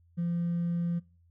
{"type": "tone with hard clipping", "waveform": "triangle", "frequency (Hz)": 171.6, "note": "F3", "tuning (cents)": -30, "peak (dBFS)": -27, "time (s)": [0.17, 1], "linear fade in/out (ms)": 20, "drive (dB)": 2, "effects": ["noise-tail reverb RT60 0.4 s tail -24 dB re dry", "added 85 Hz sine -60 dBFS peak until 1.3 s"]}